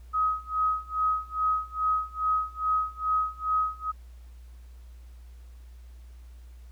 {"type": "tone with tremolo", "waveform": "sine", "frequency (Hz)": 1265, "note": "D#6", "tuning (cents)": 28, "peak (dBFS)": -21, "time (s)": [0.13, 3.92], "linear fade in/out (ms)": 20, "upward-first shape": "sine", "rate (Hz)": 2.4, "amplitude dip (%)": 95, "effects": ["added 60 Hz sine -44 dBFS peak until 6.71 s", "pink hiss -64 dBFS RMS until 6.71 s"]}